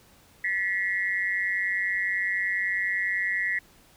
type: tone with amplitude modulation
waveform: sine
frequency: 1934 Hz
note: B6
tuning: 37 cents flat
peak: -20 dBFS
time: 0.44-3.59 s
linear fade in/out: 5 ms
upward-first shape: sine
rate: 190 Hz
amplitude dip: 95%
effects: pink hiss -57 dBFS RMS until 3.96 s